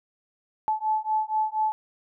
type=beating tone pair; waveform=sine; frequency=864 / 868.2 Hz; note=A5 / A5; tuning=-32 / -23 cents; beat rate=4.2 Hz; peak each=-26 dBFS; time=0.68-1.72 s; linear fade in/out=0 ms; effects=none